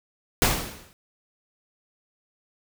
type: noise with exponential decay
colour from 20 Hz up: pink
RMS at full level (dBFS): -17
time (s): 0.42-0.93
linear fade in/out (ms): 0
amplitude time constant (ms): 110
effects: none